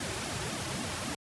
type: noise with flanger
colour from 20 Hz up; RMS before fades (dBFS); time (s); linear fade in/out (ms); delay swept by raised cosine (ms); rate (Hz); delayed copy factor
pink; -35; 0-1.15; 5; 2 to 4.3; 3.7; -0.8
effects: high-pass 80 Hz 12 dB/octave + resampled to 24000 Hz